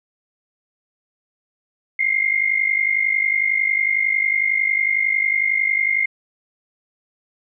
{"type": "tone pair together", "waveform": "sine", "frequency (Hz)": [2093, 2144], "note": ["C7", "C7"], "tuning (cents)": [0, 42], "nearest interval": "unison", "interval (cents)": 42, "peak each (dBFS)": -19, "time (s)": [1.99, 6.06], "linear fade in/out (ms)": 5, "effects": []}